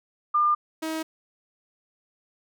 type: tone pair in turn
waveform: sine / sawtooth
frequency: 1202 / 318.4 Hz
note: D6 / D#4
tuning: +40 / +40 cents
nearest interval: octave + major seventh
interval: 2300 cents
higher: first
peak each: -18 / -24 dBFS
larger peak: first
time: 0.34-0.55 / 0.82-1.03 s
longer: neither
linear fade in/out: 10 ms
effects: none